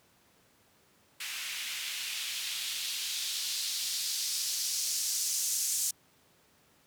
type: noise with band-pass filter sweep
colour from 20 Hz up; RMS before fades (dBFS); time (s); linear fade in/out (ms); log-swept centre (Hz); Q
blue; -34; 1.2-5.91; 5; 2300 to 7000; 1.7
effects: pink hiss -65 dBFS RMS until 6.86 s + high-pass 100 Hz 12 dB/octave